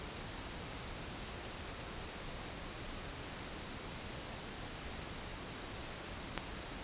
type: click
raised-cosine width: 0.3 ms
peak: -19 dBFS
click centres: 6.377 s
effects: pink hiss -45 dBFS RMS until 6.83 s + resampled to 8000 Hz